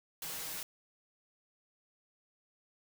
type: noise with comb filter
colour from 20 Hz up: white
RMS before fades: -41 dBFS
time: 0.22-0.63 s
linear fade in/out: 2 ms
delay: 6.3 ms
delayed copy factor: +0.8
effects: none